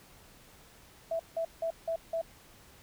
sine tone bursts, 659.3 Hz, E5, in tune, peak -29 dBFS, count 5, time 1.11-2.215 s, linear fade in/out 5 ms, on 85 ms, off 170 ms, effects pink hiss -57 dBFS RMS until 2.82 s

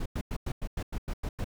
brown noise bursts, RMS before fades -32 dBFS, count 10, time 0-1.444 s, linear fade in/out 5 ms, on 58 ms, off 96 ms, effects none

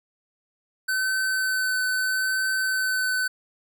square tone with vibrato, 1522 Hz, F#6, 48 cents sharp, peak -23 dBFS, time 0.88-3.28 s, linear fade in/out 10 ms, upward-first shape triangle, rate 0.77 Hz, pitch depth 13 cents each way, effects none

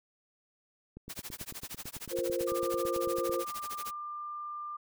click train, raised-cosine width 3 ms, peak -32 dBFS, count 22, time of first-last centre 0.97-3.296 s, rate 9.03 Hz
white noise with tremolo, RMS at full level -40 dBFS, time 1.09-3.92 s, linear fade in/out 10 ms, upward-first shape sine, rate 13 Hz, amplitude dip 100%
sine chord, F suspended fourth, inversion none, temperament equal, 349.2 / 466.2 / 523.3 Hz, F4 / Bb4 / C5, 0 / 0 / 0 cents, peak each -34 / -36 / -33 dBFS, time 2.1-3.45 s, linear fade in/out 50 ms
sine tone, 1194 Hz, D6, 28 cents sharp, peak -37 dBFS, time 2.47-4.77 s, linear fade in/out 10 ms
effects none

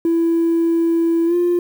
triangle tone with pitch glide, 333.2 to 350.2 Hz, E4 to F4, +19 to +5 cents, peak -10 dBFS, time 0.05-1.59 s, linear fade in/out 2 ms, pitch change +86 cents, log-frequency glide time 1.26-1.35 s, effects tanh soft clip ceiling -10 dBFS + 7-bit

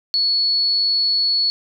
sine tone, 4399 Hz, C#8, 14 cents flat, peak -15 dBFS, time 0.14-1.5 s, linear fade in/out 0 ms, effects none

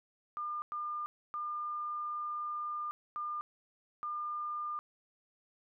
sine tone bursts at uneven times, 1204 Hz, D6, 43 cents sharp, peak -35 dBFS, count 5, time 0.37-0.62 / 0.72-1.06 / 1.34-2.91 / 3.16-3.41 / 4.03-4.79 s, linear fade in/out 0 ms, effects none

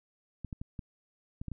clicks, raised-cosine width 5 ms, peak -26 dBFS, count 7, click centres 0.447 / 0.528 / 0.615 / 0.792 / 1.415 / 1.483 / 1.517 s, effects none

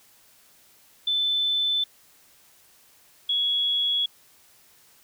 sine tone pair in turn, 3520 / 3350 Hz, A7 / G#7, 0 / +14 cents, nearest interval minor second, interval 86 cents, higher first, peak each -21 / -21 dBFS, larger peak neither, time 1.07-1.84 / 3.29-4.06 s, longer neither, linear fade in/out 5 ms, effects white hiss -57 dBFS RMS until 5.03 s

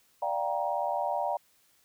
sine chord, G minor seventh, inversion second, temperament just, 588 / 705.6 / 784 / 940.8 Hz, D5 / F5 / G5 / Bb5, +2 / +18 / 0 / +16 cents, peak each -33 dBFS, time 0.22-1.37 s, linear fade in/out 5 ms, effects white hiss -66 dBFS RMS until 1.84 s

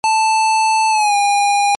square tone with pitch glide, 880 to 811.6 Hz, A5 to G#5, 0 to -40 cents, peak -12 dBFS, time 0.04-1.75 s, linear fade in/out 0 ms, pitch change -140 cents, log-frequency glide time 0.9-1.15 s, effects MP3 48 kbps

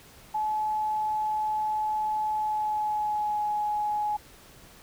sine tone with pitch glide, 857 to 839.8 Hz, A5 to G#5, -46 to +19 cents, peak -25 dBFS, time 0.34-4.17 s, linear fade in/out 10 ms, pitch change -35 cents, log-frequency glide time 2.35-3.42 s, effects pink hiss -52 dBFS RMS until 4.82 s

